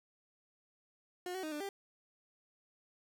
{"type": "tone with pitch steps", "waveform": "30% pulse", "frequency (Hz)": [359.7, 376.4, 310.7, 297.2, 395.8], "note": ["F#4", "F#4", "D#4", "D4", "G4"], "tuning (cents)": [-49, 30, -2, 21, 17], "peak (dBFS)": -36, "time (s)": [1.26, 1.69], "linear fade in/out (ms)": 2, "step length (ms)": 86, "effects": []}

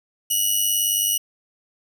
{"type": "tone with amplitude modulation", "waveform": "5% pulse", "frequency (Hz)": 2925, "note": "F#7", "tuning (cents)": -21, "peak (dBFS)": -8, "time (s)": [0.3, 1.18], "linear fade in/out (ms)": 10, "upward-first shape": "sine", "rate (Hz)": 98.9, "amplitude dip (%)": 50, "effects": []}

